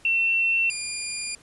sine / 10% pulse tone pair in turn, 2702 / 2408 Hz, E7 / D7, +42 / +43 cents, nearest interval major second, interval 199 cents, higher first, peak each -19 dBFS, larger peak neither, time 0.05-0.7 / 0.7-1.35 s, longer neither, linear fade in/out 2 ms, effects pink hiss -54 dBFS RMS until 1.42 s + resampled to 24000 Hz

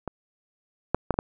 clicks, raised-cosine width 1 ms, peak -17 / -6 / -6 / -20 / -8 dBFS, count 5, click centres 0.077 / 0.946 / 1.107 / 1.141 / 1.189 s, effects none

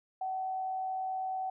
sine tone with frequency modulation, 756 Hz, F#5, 37 cents sharp, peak -32 dBFS, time 0.21-1.5 s, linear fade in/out 5 ms, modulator 89.3 Hz, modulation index 0.23, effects none

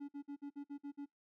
triangle tone bursts, 284.7 Hz, C#4, 46 cents sharp, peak -40 dBFS, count 8, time 0-1.06 s, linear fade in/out 20 ms, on 87 ms, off 52 ms, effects noise-tail reverb RT60 0.2 s tail -26 dB re dry

